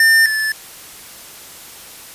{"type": "tone pair in turn", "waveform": "square", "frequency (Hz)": [1800, 1745.7], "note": ["A6", "A6"], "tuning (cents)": [39, -14], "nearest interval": "minor second", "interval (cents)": 53, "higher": "first", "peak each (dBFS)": [-9, -17], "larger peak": "first", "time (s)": [[0, 0.26], [0.26, 0.52]], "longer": "neither", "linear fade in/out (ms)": 2, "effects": ["white hiss -37 dBFS RMS until 2.14 s", "resampled to 32000 Hz"]}